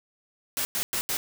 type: noise bursts at uneven times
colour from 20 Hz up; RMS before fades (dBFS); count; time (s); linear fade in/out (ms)
white; -28; 4; 0.57-0.65 / 0.75-0.83 / 0.93-1.01 / 1.09-1.17; 0
effects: none